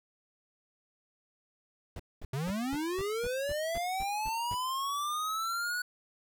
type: noise bursts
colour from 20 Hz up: brown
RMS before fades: -40 dBFS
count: 11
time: 1.96-4.545 s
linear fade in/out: 2 ms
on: 35 ms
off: 220 ms
type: linear sweep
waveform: square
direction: up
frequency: 125.2 to 1480 Hz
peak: -32 dBFS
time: 2.33-5.82 s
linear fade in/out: 5 ms
effects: none